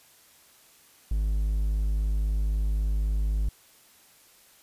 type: tone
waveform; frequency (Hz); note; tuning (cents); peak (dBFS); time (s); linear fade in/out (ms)
triangle; 51.91; G#1; 0; -21; 1.11-3.49; 5
effects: white hiss -57 dBFS RMS until 4.62 s + resampled to 32000 Hz

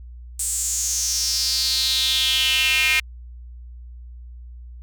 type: tone with high-pass filter sweep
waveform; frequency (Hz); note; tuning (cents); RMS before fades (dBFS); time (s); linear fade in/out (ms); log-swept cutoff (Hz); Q
square; 142; C#3; +42; -21; 0.39-3; 5; 8300 to 2300; 5.1
effects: added 60 Hz sine -36 dBFS peak until 4.82 s

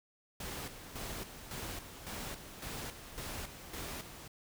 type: noise with tremolo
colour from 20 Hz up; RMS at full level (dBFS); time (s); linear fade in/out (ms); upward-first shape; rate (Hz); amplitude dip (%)
pink; -42; 0.4-4.28; 5; square; 1.8; 60
effects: none

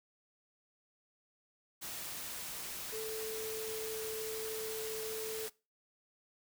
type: tone in noise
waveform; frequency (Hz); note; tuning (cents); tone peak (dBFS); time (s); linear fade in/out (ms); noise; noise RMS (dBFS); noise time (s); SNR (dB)
sine; 439.6; A4; -2; -39; 2.92-5.48; 20; white; -43; 1.81-5.5; +1
effects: noise-tail reverb RT60 0.3 s tail -22 dB re dry

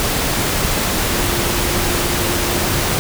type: tone in noise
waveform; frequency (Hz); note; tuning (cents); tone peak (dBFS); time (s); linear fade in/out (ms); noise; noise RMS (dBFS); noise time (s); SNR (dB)
sine; 349.2; F4; 0; -25; 1.12-2.82; 0; pink; -18; 0-2.99; -10
effects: none

